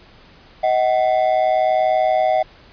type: ring-modulated tone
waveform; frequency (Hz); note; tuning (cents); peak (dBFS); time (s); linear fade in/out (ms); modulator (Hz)
triangle; 691; F5; -19; -9; 0.63-2.43; 10; 60.3
effects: pink hiss -47 dBFS RMS until 2.72 s + resampled to 11025 Hz